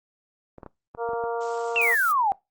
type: clicks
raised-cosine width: 1 ms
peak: -25 dBFS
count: 7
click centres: 0.583 / 0.632 / 0.663 / 0.949 / 1.09 / 1.134 / 1.239 s
type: harmonic tone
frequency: 233.1 Hz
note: A#3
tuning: in tune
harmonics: 2 / 3 / 4 / 5 / 6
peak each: -27 / -32 / -33 / -38 / -40 dBFS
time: 0.97-1.96 s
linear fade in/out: 50 ms
type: noise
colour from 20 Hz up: violet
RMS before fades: -34 dBFS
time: 1.4-2.13 s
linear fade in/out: 20 ms
type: exponential sweep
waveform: sine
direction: down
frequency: 2794 to 758 Hz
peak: -19 dBFS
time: 1.76-2.32 s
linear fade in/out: 0 ms
effects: noise-tail reverb RT60 0.2 s tail -21 dB re dry + Opus 24 kbps